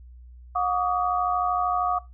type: tone cluster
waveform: sine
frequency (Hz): 721 / 1143 / 1236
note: F#5 / D6 / D#6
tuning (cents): -45 / -47 / -12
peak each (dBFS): -25 / -26 / -28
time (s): 0.55-1.99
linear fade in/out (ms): 10
effects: noise-tail reverb RT60 0.2 s tail -18 dB re dry + added 61 Hz sine -43 dBFS peak until 2.13 s